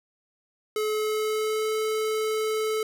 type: tone with pitch glide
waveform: square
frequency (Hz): 428.8 to 434.8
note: A4 to A4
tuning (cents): -45 to -21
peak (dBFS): -25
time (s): 0.76-2.83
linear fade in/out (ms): 2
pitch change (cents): +24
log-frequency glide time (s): 0.92-1.74
effects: none